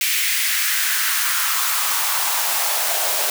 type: noise with high-pass filter sweep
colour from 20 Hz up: white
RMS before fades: -20 dBFS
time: 0.01-3.3 s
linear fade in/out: 2 ms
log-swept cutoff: 2300 to 590 Hz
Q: 2.5
effects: none